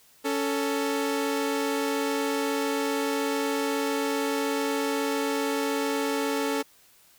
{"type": "tone pair together", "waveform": "sawtooth", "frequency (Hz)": [279.2, 442.4], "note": ["C#4", "A4"], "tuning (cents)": [13, 9], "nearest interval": "minor sixth", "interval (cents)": 796, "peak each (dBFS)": -24, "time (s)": [0.24, 6.63], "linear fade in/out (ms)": 20, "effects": ["white hiss -58 dBFS RMS until 7.18 s"]}